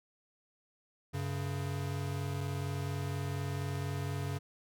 square tone pair together, 95.81 / 140 Hz, G2 / C#3, -39 / +18 cents, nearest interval perfect fifth, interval 657 cents, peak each -38 / -37 dBFS, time 1.13-4.39 s, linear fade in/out 20 ms, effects none

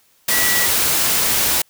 sine tone in noise, 1945 Hz, B6, 27 cents flat, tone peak -20 dBFS, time 0.31-0.66 s, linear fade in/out 5 ms, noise white, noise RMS -17 dBFS, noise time 0.28-1.62 s, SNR -6 dB, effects white hiss -57 dBFS RMS until 1.69 s

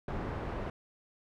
pink low-pass noise, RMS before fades -37 dBFS, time 0.08-0.7 s, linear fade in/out 2 ms, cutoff 1300 Hz, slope 12 dB/octave, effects none

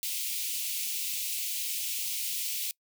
white high-pass noise, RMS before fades -33 dBFS, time 0.03-2.71 s, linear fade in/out 0 ms, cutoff 2300 Hz, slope 48 dB/octave, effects noise-tail reverb RT60 0.1 s tail -24 dB re dry

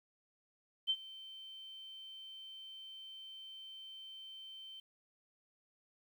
sine tone with ADSR envelope, 3100 Hz, G7, 20 cents flat, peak -28 dBFS, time 0.87-4.8 s, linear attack 30 ms, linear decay 56 ms, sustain -20 dB, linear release 4 ms, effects 11-bit

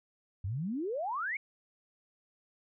sine exponential sweep, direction up, 87.31 to 2276 Hz, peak -32 dBFS, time 0.44-1.37 s, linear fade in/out 5 ms, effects none

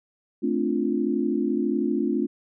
sine chord, D minor seventh, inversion second, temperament equal, 220 / 261.6 / 293.7 / 349.2 Hz, A3 / C4 / D4 / F4, 0 / 0 / 0 / 0 cents, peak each -27 dBFS, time 0.42-2.27 s, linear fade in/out 20 ms, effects none

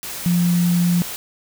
sine tone in noise, 174.6 Hz, F3, in tune, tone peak -14 dBFS, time 0.26-1.02 s, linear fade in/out 0 ms, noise white, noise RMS -30 dBFS, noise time 0.03-1.16 s, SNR +13 dB, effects none

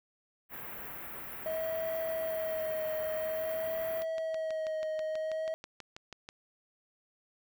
white band-stop noise, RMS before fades -43 dBFS, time 0.49-4.05 s, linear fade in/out 50 ms, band 2200 to 15000 Hz, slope 24 dB/octave
triangle tone with vibrato, 637 Hz, D#5, 41 cents sharp, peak -30 dBFS, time 1.46-5.54 s, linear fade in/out 0 ms, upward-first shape sine, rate 0.5 Hz, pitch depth 30 cents each way
click train, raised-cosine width 0.2 ms, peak -27 dBFS, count 15, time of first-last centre 4.02-6.289 s, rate 6.17 Hz
effects none

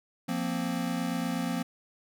square chord, F suspended fourth, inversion none, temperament equal, 174.61 / 233.1 / 261.6 Hz, F3 / Bb3 / C4, 0 / 0 / 0 cents, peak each -34 dBFS, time 0.28-1.63 s, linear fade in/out 10 ms, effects none

